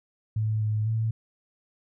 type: tone with pitch steps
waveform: sine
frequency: 108.7 / 107.4 / 111.6 Hz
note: A2 / A2 / A2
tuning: -21 / -41 / +25 cents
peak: -23 dBFS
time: 0.36-1.11 s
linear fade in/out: 5 ms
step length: 250 ms
effects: none